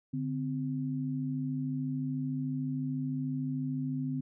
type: tone pair together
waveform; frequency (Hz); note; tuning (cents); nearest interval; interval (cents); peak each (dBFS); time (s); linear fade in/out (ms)
sine; 145.41 / 259.1; D3 / C4; -17 / -17; minor seventh; 1000; -34 / -33; 0.13-4.21; 10
effects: none